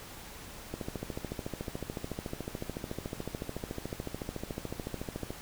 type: click train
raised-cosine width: 2 ms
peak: -22 dBFS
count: 64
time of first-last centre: 0.74-5.305 s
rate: 13.8 Hz
effects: pink hiss -47 dBFS RMS until 5.41 s